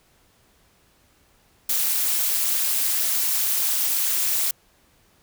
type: noise with amplitude modulation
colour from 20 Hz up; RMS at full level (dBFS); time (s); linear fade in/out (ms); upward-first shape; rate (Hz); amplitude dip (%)
blue; -19; 1.69-4.51; 5; sine; 290; 75
effects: pink hiss -60 dBFS RMS until 5.22 s